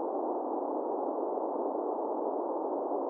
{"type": "band-pass noise", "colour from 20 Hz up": "pink", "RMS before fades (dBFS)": -33, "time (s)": [0, 3.09], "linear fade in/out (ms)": 0, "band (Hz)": [290, 940], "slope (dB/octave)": 48, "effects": []}